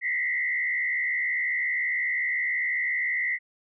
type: tone with frequency modulation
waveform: sine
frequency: 2008 Hz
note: B6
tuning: 28 cents sharp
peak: -24 dBFS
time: 0.01-3.39 s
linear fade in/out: 50 ms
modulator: 72.8 Hz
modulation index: 1.4
effects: none